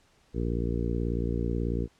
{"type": "harmonic tone", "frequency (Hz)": 58.27, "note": "A#1", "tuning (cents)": 0, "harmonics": [1, 2, 3, 4, 5, 6, 7, 8], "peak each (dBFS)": [-30, -33, -35, -36, -37, -38, -38, -39], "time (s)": [0.33, 1.88], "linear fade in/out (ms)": 50, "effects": ["pink hiss -64 dBFS RMS until 1.99 s", "low-pass 8000 Hz 12 dB/octave"]}